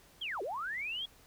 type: linear two-way sweep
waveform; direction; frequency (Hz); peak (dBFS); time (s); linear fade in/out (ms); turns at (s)
sine; down then up; 3381 to 349.2 to 3381; -35; 0.21-1.06; 10; 0.42
effects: pink hiss -61 dBFS RMS until 1.26 s